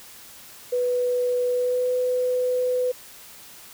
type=tone with pitch glide; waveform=sine; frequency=493.9 to 500.8 Hz; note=B4 to B4; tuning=0 to +24 cents; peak=-20 dBFS; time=0.72-2.92 s; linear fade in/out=10 ms; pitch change=+24 cents; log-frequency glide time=1.51-1.9 s; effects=white hiss -45 dBFS RMS until 3.73 s